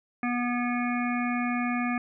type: harmonic tone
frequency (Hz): 243.3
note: B3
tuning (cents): -26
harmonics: 1 / 3 / 5 / 7 / 9 / 10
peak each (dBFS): -27 / -34 / -35 / -37 / -36 / -39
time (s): 0.23-1.98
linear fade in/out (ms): 2
effects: none